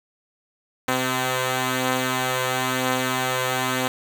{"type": "tone pair together", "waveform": "5% pulse", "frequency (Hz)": [128.7, 256.4], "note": ["C3", "C4"], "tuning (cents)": [-28, -35], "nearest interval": "octave", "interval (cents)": 1193, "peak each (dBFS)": -13, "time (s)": [0.88, 3.88], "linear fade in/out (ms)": 2, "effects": []}